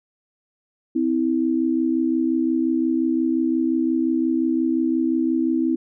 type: tone pair together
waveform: sine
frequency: 258.6 / 324.3 Hz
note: C4 / E4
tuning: -20 / -28 cents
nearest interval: major third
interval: 392 cents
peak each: -21 / -20 dBFS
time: 0.95-5.76 s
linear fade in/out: 10 ms
effects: none